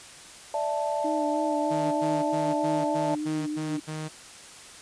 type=chord; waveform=sine; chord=D suspended second; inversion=none; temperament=equal; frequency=587.3 / 659.3 / 880 Hz; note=D5 / E5 / A5; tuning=0 / 0 / 0 cents; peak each=-29 / -31 / -29 dBFS; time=0.54-3.15 s; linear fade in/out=2 ms
type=tone with vibrato; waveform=sine; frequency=304.8 Hz; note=D#4; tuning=36 cents flat; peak=-28 dBFS; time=1.04-3.8 s; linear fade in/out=10 ms; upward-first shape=sine; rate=3.2 Hz; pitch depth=34 cents each way
type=tone bursts; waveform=sawtooth; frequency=155.56 Hz; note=D#3; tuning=in tune; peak=-28 dBFS; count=8; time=1.7-4.09 s; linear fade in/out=20 ms; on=220 ms; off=90 ms
effects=white hiss -46 dBFS RMS until 4.81 s + resampled to 22050 Hz